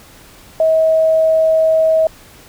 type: tone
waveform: sine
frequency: 640 Hz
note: D#5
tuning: 49 cents sharp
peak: -9 dBFS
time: 0.6-2.07 s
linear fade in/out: 2 ms
effects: pink hiss -42 dBFS RMS until 2.48 s